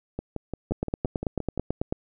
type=two click trains; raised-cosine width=2 ms; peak=-12 / -17 dBFS; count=12 / 9; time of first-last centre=0.72-1.925 / 0.19-1.576 s; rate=9.13 / 5.77 Hz; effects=none